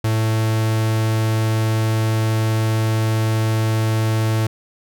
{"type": "tone", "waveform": "45% pulse", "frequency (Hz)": 110.6, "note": "A2", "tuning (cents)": 9, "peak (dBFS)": -16, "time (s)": [0.04, 4.47], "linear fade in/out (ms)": 5, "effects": []}